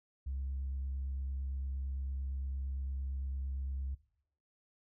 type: tone with vibrato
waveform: sine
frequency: 67.3 Hz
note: C2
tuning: 49 cents sharp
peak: -34 dBFS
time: 0.26-3.95 s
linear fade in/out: 10 ms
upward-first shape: square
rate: 8.8 Hz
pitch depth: 12 cents each way
effects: noise-tail reverb RT60 0.7 s tail -19 dB re dry + tanh soft clip ceiling -32 dBFS